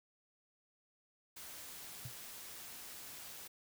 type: noise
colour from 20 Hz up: white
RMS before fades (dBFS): -50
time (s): 1.36-3.48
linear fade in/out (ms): 10
type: tone with exponential decay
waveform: sine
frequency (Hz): 122.4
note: B2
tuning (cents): -15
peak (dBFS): -39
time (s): 2.05-2.15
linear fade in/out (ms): 5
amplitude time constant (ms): 20
effects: none